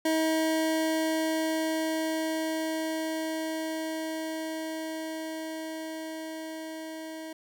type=tone with level ramp; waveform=25% pulse; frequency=318.6 Hz; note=D#4; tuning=41 cents sharp; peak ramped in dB=-20 to -34 dBFS; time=0.05-7.33 s; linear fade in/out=5 ms; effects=none